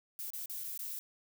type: noise with dropouts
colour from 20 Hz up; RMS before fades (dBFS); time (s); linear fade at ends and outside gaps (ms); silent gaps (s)
violet; -41; 0.19-0.99; 0; 0.304-0.335 / 0.458-0.497 / 0.637-0.642 / 0.776-0.792
effects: none